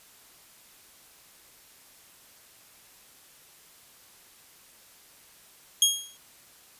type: tone with exponential decay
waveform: 20% pulse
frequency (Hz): 3274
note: G#7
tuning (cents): -25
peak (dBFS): -10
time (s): 5.82-6.17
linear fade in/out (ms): 2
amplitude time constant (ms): 74
effects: white hiss -55 dBFS RMS until 6.79 s + resampled to 32000 Hz